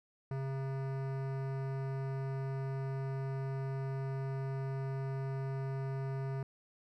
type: tone with hard clipping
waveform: sine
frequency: 134.8 Hz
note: C#3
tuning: 48 cents flat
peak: -37 dBFS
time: 0.31-6.43 s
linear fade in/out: 2 ms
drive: 18 dB
effects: none